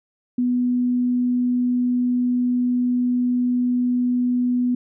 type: tone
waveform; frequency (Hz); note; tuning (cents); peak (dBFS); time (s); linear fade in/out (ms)
sine; 246.9; B3; 0; -17; 0.38-4.75; 5
effects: none